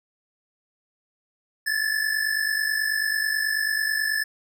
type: tone pair together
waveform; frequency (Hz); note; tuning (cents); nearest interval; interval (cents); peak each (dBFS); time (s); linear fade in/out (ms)
square; 1712.8 / 1762; A6 / A6; -47 / +2; unison; 49; -26 / -26; 1.66-4.24; 10
effects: none